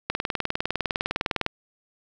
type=click train; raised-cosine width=0.3 ms; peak=-8 dBFS; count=28; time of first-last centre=0.1-1.464 s; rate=19.8 Hz; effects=none